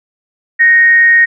sine tone with frequency modulation, 1864.7 Hz, A#6, in tune, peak -4 dBFS, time 0.59-1.26 s, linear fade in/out 20 ms, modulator 343 Hz, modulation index 0.2, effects none

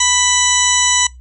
harmonic tone with a mistuned harmonic, 987.8 Hz, B5, in tune, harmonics 1 / 2 / 3 / 4 / 6 / 7 / 8, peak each -20 / -20 / -19 / -20 / -16 / -19 / -18 dBFS, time 0-1.07 s, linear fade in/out 5 ms, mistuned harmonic 3, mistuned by +16 cents, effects noise-tail reverb RT60 0.2 s tail -23 dB re dry + added 62 Hz sine -35 dBFS peak until 1.2 s

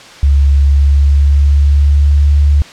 sine tone with pitch glide, 70 to 72.38 Hz, C#2 to D2, +18 to -25 cents, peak -5 dBFS, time 0.23-2.62 s, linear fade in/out 0 ms, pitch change +57 cents, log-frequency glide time 0.58-2.34 s, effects white hiss -34 dBFS RMS until 2.72 s + low-pass 5000 Hz 12 dB/octave

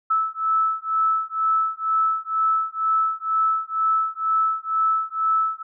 sine beating tone pair, 1308 / 1310.1 Hz, E6 / E6, -14 / -11 cents, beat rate 2.1 Hz, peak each -22 dBFS, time 0.1-5.63 s, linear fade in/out 10 ms, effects none

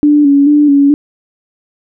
sine tone with vibrato, 288.1 Hz, D4, 33 cents flat, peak -4 dBFS, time 0.03-0.94 s, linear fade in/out 0 ms, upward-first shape square, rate 2.3 Hz, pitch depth 40 cents each way, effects none

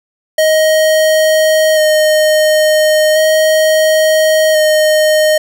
square tone with vibrato, 622.3 Hz, D#5, in tune, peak -8 dBFS, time 0.38-5.38 s, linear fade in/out 5 ms, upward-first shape square, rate 0.36 Hz, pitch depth 13 cents each way, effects none

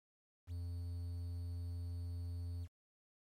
triangle tone with quantisation, 86.8 Hz, F2, 10 cents flat, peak -38 dBFS, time 0.47-2.68 s, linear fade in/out 50 ms, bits 11, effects MP3 64 kbps

